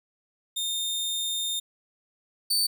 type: tone pair in turn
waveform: sawtooth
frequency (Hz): 3642 / 4548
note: A#7 / C#8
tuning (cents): -41 / +44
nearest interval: major third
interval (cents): 385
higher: second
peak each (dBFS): -24 / -19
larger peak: second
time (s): 0.56-1.6 / 2.5-2.67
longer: first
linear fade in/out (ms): 10
effects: none